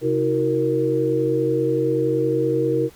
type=tone cluster; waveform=sine; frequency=132.2 / 320.8 / 371.3 / 465.7 Hz; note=C3 / E4 / F#4 / A#4; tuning=+18 / -47 / +6 / -2 cents; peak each=-26 / -23 / -26 / -20 dBFS; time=0.01-2.9 s; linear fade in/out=50 ms; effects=pink hiss -50 dBFS RMS until 2.95 s